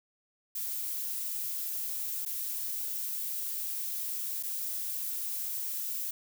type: noise with dropouts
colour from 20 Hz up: violet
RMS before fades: -35 dBFS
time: 0.55-6.11 s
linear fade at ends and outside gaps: 5 ms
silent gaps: 2.252-2.26 / 4.428-4.433 s
effects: none